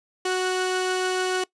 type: tone pair together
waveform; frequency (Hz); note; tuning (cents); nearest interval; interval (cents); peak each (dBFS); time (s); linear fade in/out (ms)
sawtooth; 370 / 1473.2; F#4 / F#6; 0 / -8; 2 octaves; 2392; -19 / -27; 0.25-1.44; 5
effects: noise-tail reverb RT60 0.1 s tail -21 dB re dry + resampled to 22050 Hz